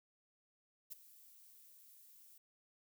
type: noise with ADSR envelope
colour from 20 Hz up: violet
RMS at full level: -45 dBFS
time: 0.9-2.38 s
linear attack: 23 ms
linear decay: 14 ms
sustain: -17 dB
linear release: 4 ms
effects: none